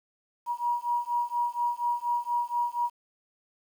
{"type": "beating tone pair", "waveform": "sine", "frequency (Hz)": [956, 960.2], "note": ["A#5", "B5"], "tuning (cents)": [43, -49], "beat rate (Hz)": 4.2, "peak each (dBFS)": [-29, -29], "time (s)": [0.46, 2.9], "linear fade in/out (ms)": 50, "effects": ["9-bit"]}